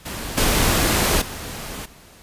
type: noise with level steps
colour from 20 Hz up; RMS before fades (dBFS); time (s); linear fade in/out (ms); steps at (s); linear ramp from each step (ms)
pink; -30 / -18 / -32; 0.05-1.86; 10; 0.37 / 1.21; 10
effects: pink hiss -47 dBFS RMS until 2.22 s + resampled to 32000 Hz